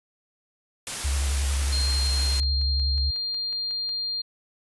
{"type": "noise", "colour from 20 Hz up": "white", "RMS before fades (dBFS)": -31, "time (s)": [0.87, 2.4], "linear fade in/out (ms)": 0}
{"type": "tone with vibrato", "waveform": "sine", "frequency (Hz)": 69, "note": "C#2", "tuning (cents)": -7, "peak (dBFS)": -22, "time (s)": [1.04, 3.11], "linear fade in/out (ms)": 10, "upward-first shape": "sine", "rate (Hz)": 11, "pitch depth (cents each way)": 59}
{"type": "click train", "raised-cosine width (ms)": 0.2, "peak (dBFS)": -30, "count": 14, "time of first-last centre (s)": [1.52, 3.892], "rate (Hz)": 5.48}
{"type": "tone", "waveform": "sine", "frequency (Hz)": 4200, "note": "C8", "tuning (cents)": 6, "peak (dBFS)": -26, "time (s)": [1.72, 4.22], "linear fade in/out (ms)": 10}
{"effects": ["resampled to 24000 Hz"]}